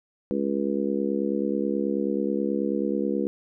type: harmonic tone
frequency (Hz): 69.3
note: C#2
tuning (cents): 0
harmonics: 3 / 4 / 5 / 6 / 7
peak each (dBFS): -28 / -29 / -29 / -33 / -30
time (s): 0.31-3.27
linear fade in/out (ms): 0
effects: none